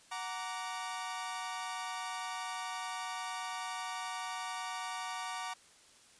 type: chord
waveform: sawtooth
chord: Gb augmented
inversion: none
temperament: equal with one note detuned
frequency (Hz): 740 / 932.3 / 1162.5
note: Gb5 / Bb5 / D6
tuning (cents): 0 / 0 / -18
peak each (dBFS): -39 / -38 / -39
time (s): 0.11-5.54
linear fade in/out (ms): 10
effects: white hiss -61 dBFS RMS until 6.19 s + resampled to 22050 Hz